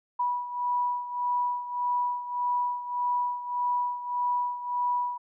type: beating tone pair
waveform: sine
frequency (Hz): 978 / 979.7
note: B5 / B5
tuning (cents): -17 / -14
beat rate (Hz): 1.7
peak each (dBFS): -27 / -32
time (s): 0.19-5.18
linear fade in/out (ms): 10
effects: none